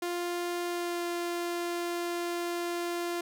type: tone with pitch glide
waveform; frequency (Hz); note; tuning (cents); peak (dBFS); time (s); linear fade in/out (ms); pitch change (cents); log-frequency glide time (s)
sawtooth; 349.5 to 346.3; F4 to F4; +1 to -15; -27; 0.02-3.21; 5; -16; 0.67-1.04
effects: none